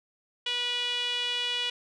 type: tone with band-pass filter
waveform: sawtooth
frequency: 487.1 Hz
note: B4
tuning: 24 cents flat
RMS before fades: -30 dBFS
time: 0.46-1.7 s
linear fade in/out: 5 ms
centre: 3100 Hz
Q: 6.5
effects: resampled to 24000 Hz + 10-bit